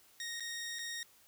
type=tone with dropouts; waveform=15% pulse; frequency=1864.7 Hz; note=A#6; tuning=in tune; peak=-33 dBFS; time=0.2-1.03 s; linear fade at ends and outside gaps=1 ms; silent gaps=0.398-0.405 / 0.787-0.791 s; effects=white hiss -64 dBFS RMS until 1.27 s